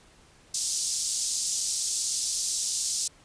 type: band-pass noise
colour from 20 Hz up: white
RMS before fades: -29 dBFS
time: 0.54-3.08 s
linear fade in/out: 5 ms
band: 4800 to 8700 Hz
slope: 24 dB/octave
effects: pink hiss -57 dBFS RMS until 3.24 s + resampled to 22050 Hz